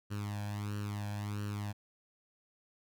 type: tone with flanger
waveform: sawtooth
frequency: 103.1 Hz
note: G#2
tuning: 12 cents flat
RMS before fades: -38 dBFS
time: 0.1-1.73 s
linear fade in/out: 20 ms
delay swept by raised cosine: 0.69 to 1.23 ms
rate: 1.5 Hz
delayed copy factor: +0.8
effects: none